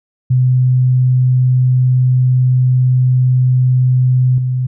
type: tone with level steps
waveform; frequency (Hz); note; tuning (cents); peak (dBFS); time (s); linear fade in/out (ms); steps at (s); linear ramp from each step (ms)
sine; 127.3; C3; -47; -8 / -13; 0.3-4.67; 10; 4.38; 2
effects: none

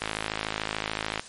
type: click train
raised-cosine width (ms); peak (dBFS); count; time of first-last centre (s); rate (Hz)
0.3; -11; 64; 0.02-1.195; 53.6
effects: white hiss -45 dBFS RMS until 1.28 s + MP3 48 kbps

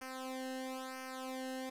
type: tone with flanger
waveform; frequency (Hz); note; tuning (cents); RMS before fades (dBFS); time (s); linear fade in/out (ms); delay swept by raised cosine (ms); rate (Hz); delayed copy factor
sawtooth; 260.2; C4; -9; -43; 0.01-1.7; 10; 0.26 to 0.86; 1; -0.95
effects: resampled to 32000 Hz + 10-bit

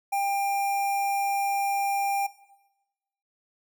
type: tone with notch filter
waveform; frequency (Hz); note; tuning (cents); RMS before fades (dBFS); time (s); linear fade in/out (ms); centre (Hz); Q
square; 796; G5; +26; -26; 0.12-2.27; 10; 4100; 0.94
effects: noise-tail reverb RT60 1.0 s tail -17 dB re dry

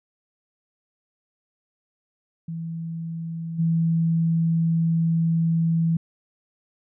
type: tone with level steps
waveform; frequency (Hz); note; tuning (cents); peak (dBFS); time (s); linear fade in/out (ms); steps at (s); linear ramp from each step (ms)
sine; 164.81; E3; 0; -28 / -18; 2.48-5.97; 5; 3.58; 20
effects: none

